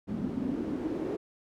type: noise with band-pass filter sweep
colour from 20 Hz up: pink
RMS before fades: -33 dBFS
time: 0.07-1.17 s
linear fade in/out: 20 ms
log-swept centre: 210 to 370 Hz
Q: 4.2
effects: none